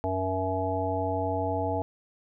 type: harmonic tone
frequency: 94 Hz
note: F#2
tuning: 28 cents sharp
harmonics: 1 / 3 / 5 / 7 / 9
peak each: -32 / -34 / -33 / -31 / -32 dBFS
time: 0.04-1.82 s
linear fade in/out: 0 ms
effects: none